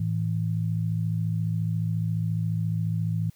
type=tone pair together; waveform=sine; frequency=109.1 / 163.47 Hz; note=A2 / E3; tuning=-14 / -14 cents; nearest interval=perfect fifth; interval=700 cents; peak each=-26 / -27 dBFS; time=0-3.3 s; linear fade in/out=5 ms; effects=white hiss -62 dBFS RMS until 3.35 s